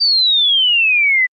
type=exponential sweep; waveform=sine; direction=down; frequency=4699 to 1968 Hz; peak=-10 dBFS; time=0-1.27 s; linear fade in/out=20 ms; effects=Opus 32 kbps